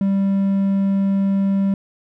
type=tone; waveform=triangle; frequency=196 Hz; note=G3; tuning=in tune; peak=-13 dBFS; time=0.01-1.74 s; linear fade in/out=2 ms; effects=none